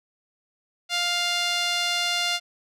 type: tone with band-pass filter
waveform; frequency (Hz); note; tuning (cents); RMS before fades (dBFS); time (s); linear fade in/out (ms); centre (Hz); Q
sawtooth; 701; F5; +6; -25; 0.89-2.4; 50; 3700; 1.4
effects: none